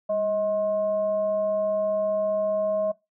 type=tone with frequency modulation; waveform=sine; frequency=632 Hz; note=D#5; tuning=27 cents sharp; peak=-22 dBFS; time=0.09-2.92 s; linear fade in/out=10 ms; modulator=433 Hz; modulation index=0.31; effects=noise-tail reverb RT60 0.2 s tail -19 dB re dry